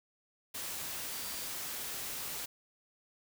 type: tone in noise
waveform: sine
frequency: 4699 Hz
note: D8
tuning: in tune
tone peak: -50 dBFS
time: 1.12-1.48 s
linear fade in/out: 10 ms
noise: white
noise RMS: -40 dBFS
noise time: 0.54-2.46 s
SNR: -13 dB
effects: none